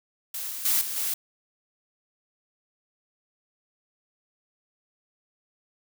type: noise with level steps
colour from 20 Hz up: blue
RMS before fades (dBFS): -33 / -35 / -23 / -32 / -28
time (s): 0.34-1.14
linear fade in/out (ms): 5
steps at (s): 0.5 / 0.65 / 0.81 / 0.96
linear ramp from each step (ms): 5
effects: none